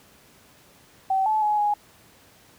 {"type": "tone with pitch steps", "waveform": "sine", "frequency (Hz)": [768, 865, 842, 830], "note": ["G5", "A5", "G#5", "G#5"], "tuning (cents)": [-36, -30, 24, -1], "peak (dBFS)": -19, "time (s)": [1.1, 1.74], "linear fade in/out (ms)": 5, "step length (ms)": 160, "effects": ["pink hiss -54 dBFS RMS until 2.58 s", "high-pass 80 Hz 12 dB/octave"]}